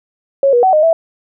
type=tone with pitch steps; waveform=sine; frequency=550 / 482.7 / 754 / 615 / 657 Hz; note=C#5 / B4 / F#5 / D#5 / E5; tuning=-14 / -40 / +32 / -20 / -6 cents; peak=-7 dBFS; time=0.43-0.93 s; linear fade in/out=2 ms; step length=100 ms; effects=none